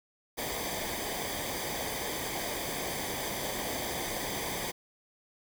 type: noise with comb filter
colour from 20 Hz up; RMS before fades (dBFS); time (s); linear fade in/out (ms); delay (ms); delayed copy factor
pink; -35; 0.37-4.72; 20; 0.73; -0.7
effects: none